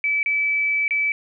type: tone with dropouts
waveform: sine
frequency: 2304 Hz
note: D7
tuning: 34 cents flat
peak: -18 dBFS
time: 0.04-1.12 s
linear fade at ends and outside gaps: 1 ms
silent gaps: 0.23-0.26 / 0.88-0.908 s
effects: none